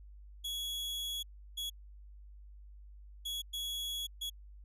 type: tone bursts at uneven times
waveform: 40% pulse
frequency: 3353 Hz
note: G#7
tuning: 16 cents sharp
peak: -35 dBFS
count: 5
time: 0.44-1.23 / 1.57-1.7 / 3.25-3.42 / 3.53-4.07 / 4.21-4.3 s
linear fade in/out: 10 ms
effects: added 50 Hz sine -50 dBFS peak until 4.64 s